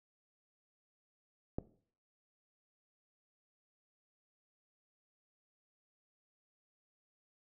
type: click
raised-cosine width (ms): 2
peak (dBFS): -22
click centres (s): 1.585
effects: noise-tail reverb RT60 0.5 s tail -17 dB re dry